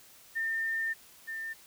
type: tone pair in turn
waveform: sine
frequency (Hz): 1807 / 1798.3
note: A6 / A6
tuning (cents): +46 / +37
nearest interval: unison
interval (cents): 9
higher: first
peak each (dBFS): -29 / -35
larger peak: first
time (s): 0.35-0.94 / 1.27-1.54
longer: first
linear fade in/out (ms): 20
effects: white hiss -56 dBFS RMS until 1.66 s